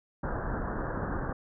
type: low-pass noise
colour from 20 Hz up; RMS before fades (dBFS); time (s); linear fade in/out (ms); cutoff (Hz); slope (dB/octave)
pink; -33; 0.23-1.33; 5; 1700; 96
effects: none